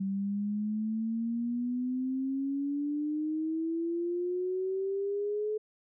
sine exponential sweep, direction up, 192.4 to 430.6 Hz, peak -29 dBFS, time 0-5.58 s, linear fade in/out 10 ms, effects none

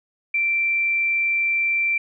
sine tone, 2349 Hz, D7, in tune, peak -18 dBFS, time 0.34-1.98 s, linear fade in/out 5 ms, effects none

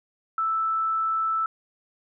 sine tone, 1318.5 Hz, E6, in tune, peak -22 dBFS, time 0.38-1.46 s, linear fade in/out 2 ms, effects none

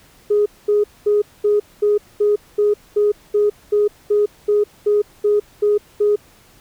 sine tone bursts, 415.3 Hz, G#4, in tune, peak -11 dBFS, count 16, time 0.3-6.16 s, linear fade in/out 10 ms, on 160 ms, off 220 ms, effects tanh soft clip ceiling -7 dBFS + pink hiss -50 dBFS RMS until 6.6 s

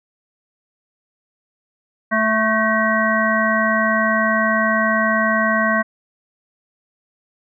harmonic tone with a mistuned harmonic, 220 Hz, A3, in tune, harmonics 1 / 3 / 5 / 7 / 9, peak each -21 / -21 / -21 / -21 / -21 dBFS, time 2.11-5.83 s, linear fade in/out 20 ms, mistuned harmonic 9, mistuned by -67 cents, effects none

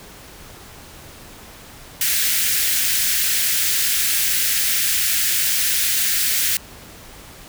white high-pass noise, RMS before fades -19 dBFS, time 2.01-6.57 s, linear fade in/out 2 ms, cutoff 1500 Hz, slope 48 dB/octave, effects pink hiss -41 dBFS RMS until 7.48 s

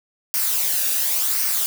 blue noise with flanger, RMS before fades -21 dBFS, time 0.34-1.66 s, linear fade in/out 0 ms, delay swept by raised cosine 0.27 to 0.96 ms, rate 0.92 Hz, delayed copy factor -0.5, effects none

